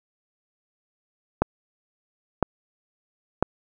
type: clicks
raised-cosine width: 1 ms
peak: -4 dBFS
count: 3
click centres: 1.42 / 2.427 / 3.426 s
effects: none